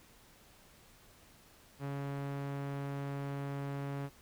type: tone with low-pass filter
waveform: sawtooth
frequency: 140 Hz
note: C#3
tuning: 18 cents sharp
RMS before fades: -39 dBFS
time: 1.79-4.1 s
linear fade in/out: 50 ms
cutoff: 2100 Hz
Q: 0.65
effects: pink hiss -61 dBFS RMS until 4.21 s